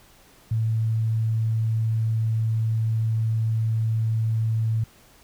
sine tone, 111.7 Hz, A2, 27 cents sharp, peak -20 dBFS, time 0.51-4.84 s, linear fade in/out 5 ms, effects pink hiss -54 dBFS RMS until 5.23 s

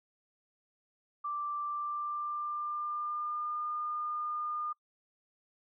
sine tone with pitch glide, 1174.7 to 1213.3 Hz, D6 to D#6, 0 to -44 cents, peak -33 dBFS, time 1.24-4.73 s, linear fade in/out 10 ms, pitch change +56 cents, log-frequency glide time 1.61-3.7 s, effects noise-tail reverb RT60 0.1 s tail -23 dB re dry

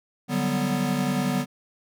square chord, G major seventh, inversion second, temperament equal, 146.83 / 185 / 196 / 246.9 Hz, D3 / F#3 / G3 / B3, 0 / 0 / 0 / 0 cents, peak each -30 / -30 / -30 / -27 dBFS, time 0.28-1.46 s, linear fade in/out 50 ms, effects none

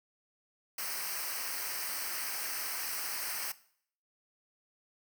white noise with comb filter, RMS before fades -37 dBFS, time 0.78-3.52 s, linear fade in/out 5 ms, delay 0.28 ms, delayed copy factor -0.8, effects noise-tail reverb RT60 0.6 s tail -18 dB re dry

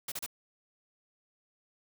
white noise bursts, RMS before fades -37 dBFS, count 3, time 0.08-0.263 s, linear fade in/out 5 ms, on 39 ms, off 33 ms, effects none

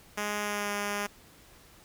5% pulse tone with pitch glide, 207.7 to 204.5 Hz, G#3 to G#3, 0 to -26 cents, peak -19 dBFS, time 0.17-1.07 s, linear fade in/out 10 ms, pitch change -26 cents, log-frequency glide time 0.41-0.71 s, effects pink hiss -56 dBFS RMS until 1.84 s

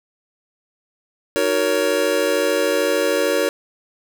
square chord, D# minor seventh, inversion none, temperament just, 311.1 / 373.4 / 466.7 / 560 Hz, D#4 / F#4 / A#4 / C#5, 0 / +16 / +2 / +18 cents, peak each -26 / -25 / -22 / -21 dBFS, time 1.36-3.49 s, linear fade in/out 0 ms, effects none

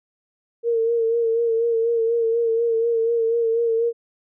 sine tone with vibrato, 460 Hz, A#4, 23 cents flat, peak -17 dBFS, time 0.63-3.93 s, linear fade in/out 50 ms, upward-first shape sine, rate 4.1 Hz, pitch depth 38 cents each way, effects none

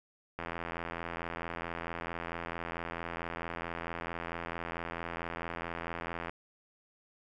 click train, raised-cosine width 0.5 ms, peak -22 dBFS, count 500, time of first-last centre 0.39-6.295 s, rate 84.5 Hz, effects none

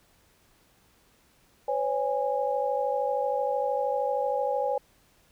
sine tone cluster, 508 / 561 / 823 Hz, B4 / C#5 / G#5, +49 / +21 / -16 cents, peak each -29 dBFS, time 1.68-4.78 s, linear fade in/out 5 ms, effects pink hiss -63 dBFS RMS until 5.31 s

